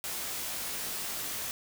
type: noise with comb filter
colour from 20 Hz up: white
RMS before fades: -36 dBFS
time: 0.04-1.51 s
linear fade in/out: 0 ms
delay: 19 ms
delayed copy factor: -0.6
effects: none